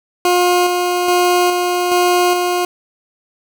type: tone with tremolo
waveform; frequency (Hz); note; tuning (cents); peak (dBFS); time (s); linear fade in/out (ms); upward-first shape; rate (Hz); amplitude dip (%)
20% pulse; 356.4; F4; +35; -6; 0.25-2.65; 2; square; 1.2; 35
effects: none